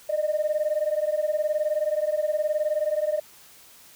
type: beating tone pair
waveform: sine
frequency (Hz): 600 / 619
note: D5 / D#5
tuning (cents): +37 / -9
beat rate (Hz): 19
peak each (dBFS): -24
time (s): 0.09-3.2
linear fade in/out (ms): 10
effects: tanh soft clip ceiling -17 dBFS + white hiss -51 dBFS RMS until 3.95 s